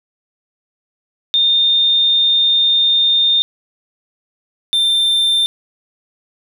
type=tone pair in turn; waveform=sine / triangle; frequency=3635 / 3581 Hz; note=A#7 / A7; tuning=-44 / +30 cents; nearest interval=unison; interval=26 cents; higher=first; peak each=-10 dBFS; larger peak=neither; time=1.34-3.42 / 4.73-5.46 s; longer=first; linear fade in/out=0 ms; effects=none